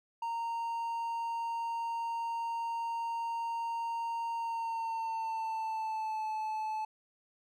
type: tone with pitch glide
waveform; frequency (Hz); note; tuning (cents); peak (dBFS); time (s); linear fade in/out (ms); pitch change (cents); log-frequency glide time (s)
triangle; 925 to 868.1; A#5 to A5; -14 to -24; -31; 0.22-6.85; 5; -110; 4.35-6.26
effects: none